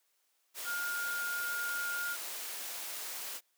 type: tone in noise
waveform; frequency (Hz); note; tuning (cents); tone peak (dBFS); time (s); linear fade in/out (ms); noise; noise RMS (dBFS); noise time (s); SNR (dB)
sine; 1417; F6; +25; -34; 0.64-2.17; 50; white; -41; 0.54-3.41; +4
effects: white hiss -75 dBFS RMS until 3.57 s + high-pass 400 Hz 12 dB/octave